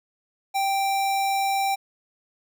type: tone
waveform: square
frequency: 784 Hz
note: G5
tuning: in tune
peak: -22 dBFS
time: 0.54-1.76 s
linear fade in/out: 20 ms
effects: none